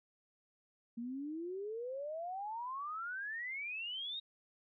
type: exponential sweep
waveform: sine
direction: up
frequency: 228.1 to 3795 Hz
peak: -39 dBFS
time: 0.97-4.2 s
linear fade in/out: 10 ms
effects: none